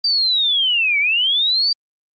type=linear two-way sweep; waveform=sine; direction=down then up; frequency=4699 to 2217 to 4699 Hz; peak=-14 dBFS; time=0.04-1.73 s; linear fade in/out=5 ms; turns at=0.99 s; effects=Opus 32 kbps